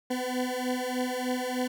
20% pulse beating tone pair, 250 / 253.3 Hz, B3 / B3, +21 / +44 cents, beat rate 3.3 Hz, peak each -27 / -26 dBFS, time 0.1-1.68 s, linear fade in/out 10 ms, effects none

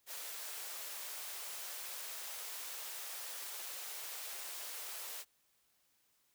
white high-pass noise, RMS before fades -45 dBFS, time 0.06-5.25 s, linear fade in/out 50 ms, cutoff 440 Hz, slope 24 dB/octave, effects white hiss -75 dBFS RMS until 6.34 s

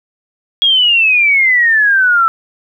sine exponential sweep, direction down, 3322 to 1318.5 Hz, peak -7 dBFS, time 0.62-2.28 s, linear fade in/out 0 ms, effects 8-bit

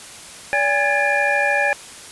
sine tone cluster, 574 / 814 / 1672 / 1745 / 2403 Hz, D5 / G#5 / G#6 / A6 / D7, -40 / -35 / +11 / -15 / +39 cents, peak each -22 dBFS, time 0.53-1.73 s, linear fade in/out 0 ms, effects white hiss -38 dBFS RMS until 2.11 s + resampled to 24000 Hz

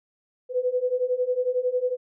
sine beating tone pair, 493.9 / 504.9 Hz, B4 / B4, 0 / +38 cents, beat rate 11 Hz, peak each -26 / -24 dBFS, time 0.49-1.97 s, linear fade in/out 50 ms, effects none

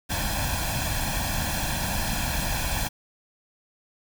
pink noise with comb filter, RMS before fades -27 dBFS, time 0.09-2.89 s, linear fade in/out 20 ms, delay 1.2 ms, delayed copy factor +0.8, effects none

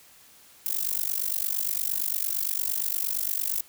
violet noise with amplitude modulation, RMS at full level -24 dBFS, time 0.66-3.61 s, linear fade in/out 0 ms, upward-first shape sine, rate 48.7 Hz, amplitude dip 100%, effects white hiss -54 dBFS RMS until 3.68 s

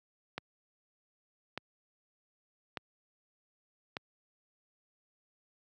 click train, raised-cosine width 0.3 ms, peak -20 dBFS, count 4, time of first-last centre 0.38-3.969 s, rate 0.836 Hz, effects high-pass 100 Hz 12 dB/octave

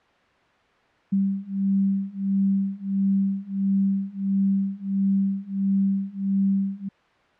sine beating tone pair, 194.7 / 196.2 Hz, G3 / G3, -12 / +2 cents, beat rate 1.5 Hz, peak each -24 / -23 dBFS, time 1.12-6.89 s, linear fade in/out 10 ms, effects white hiss -59 dBFS RMS until 7.39 s + low-pass 2000 Hz 12 dB/octave

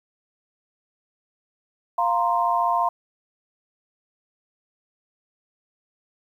sine chord, F suspended fourth, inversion none, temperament equal, 698.5 / 932.3 / 1046.5 Hz, F5 / Bb5 / C6, 0 / 0 / 0 cents, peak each -23 dBFS, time 1.98-2.89 s, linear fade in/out 5 ms, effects 9-bit

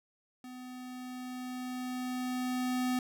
square tone with level ramp, 252.1 Hz, B3, 36 cents sharp, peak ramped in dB -45 to -29 dBFS, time 0.44-2.99 s, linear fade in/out 2 ms, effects none

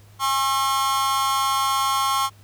45% pulse tone with amplitude modulation, 1081 Hz, C#6, 44 cents flat, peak -15 dBFS, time 0.19-2.3 s, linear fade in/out 50 ms, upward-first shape sine, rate 263 Hz, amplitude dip 95%, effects added 102 Hz sine -47 dBFS peak until 2.43 s + pink hiss -55 dBFS RMS until 2.43 s

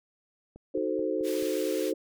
click train, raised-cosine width 2 ms, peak -34 dBFS, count 5, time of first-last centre 0.56-1.426 s, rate 4.62 Hz
sine chord, D# diminished seventh, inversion none, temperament equal, 311.1 / 370 / 440 / 523.3 Hz, D#4 / F#4 / A4 / C5, 0 / 0 / 0 / 0 cents, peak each -32 dBFS, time 0.74-1.94 s, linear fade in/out 10 ms
pink high-pass noise, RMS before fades -42 dBFS, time 1.23-1.93 s, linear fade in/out 50 ms, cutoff 2000 Hz, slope 12 dB/octave
effects none

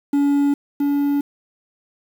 triangle tone pair in turn, 284.1 / 285.2 Hz, C#4 / C#4, +43 / +49 cents, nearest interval unison, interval 6 cents, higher second, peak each -12 / -14 dBFS, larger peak first, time 0.13-0.54 / 0.8-1.21 s, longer neither, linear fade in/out 5 ms, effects 7-bit

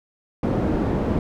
white low-pass noise, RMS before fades -22 dBFS, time 0.43-1.19 s, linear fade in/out 2 ms, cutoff 370 Hz, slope 12 dB/octave, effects none

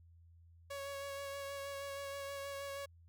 sawtooth tone with vibrato, 557 Hz, C#5, 8 cents sharp, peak -38 dBFS, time 0.7-2.86 s, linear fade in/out 10 ms, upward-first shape sine, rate 6.3 Hz, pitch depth 16 cents each way, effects added 84 Hz sine -59 dBFS peak until 3.08 s

